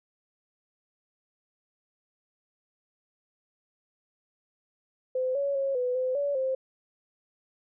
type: tone with pitch steps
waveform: sine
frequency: 513 / 561 / 546 / 497.9 / 512 / 570 / 525 Hz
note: C5 / C#5 / C#5 / B4 / C5 / C#5 / C5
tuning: -34 / +21 / -26 / +14 / -38 / +48 / +6 cents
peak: -25 dBFS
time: 5.15-6.55 s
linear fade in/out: 5 ms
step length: 200 ms
effects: none